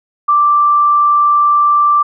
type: tone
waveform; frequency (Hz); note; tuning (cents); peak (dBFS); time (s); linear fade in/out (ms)
sine; 1174.7; D6; 0; -7; 0.28-2.03; 10
effects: none